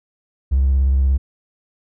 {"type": "tone with vibrato", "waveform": "triangle", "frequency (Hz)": 67, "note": "C2", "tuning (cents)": 42, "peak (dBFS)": -9, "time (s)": [0.51, 1.18], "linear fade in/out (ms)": 20, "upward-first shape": "sine", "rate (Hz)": 17, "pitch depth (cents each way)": 54, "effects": ["tanh soft clip ceiling -9 dBFS"]}